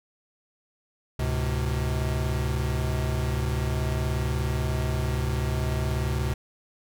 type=tone cluster; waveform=square; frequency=70.6 / 106.8 / 127.3 Hz; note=C#2 / G#2 / C3; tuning=+32 / +49 / -47 cents; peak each=-28 / -34 / -29 dBFS; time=1.19-6.34 s; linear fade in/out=5 ms; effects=none